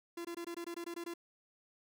45% pulse tone bursts, 341.6 Hz, F4, 38 cents flat, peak -40 dBFS, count 10, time 0.17-1.139 s, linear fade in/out 5 ms, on 78 ms, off 21 ms, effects none

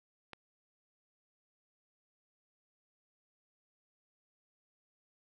click, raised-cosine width 0.3 ms, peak -29 dBFS, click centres 0.333 s, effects none

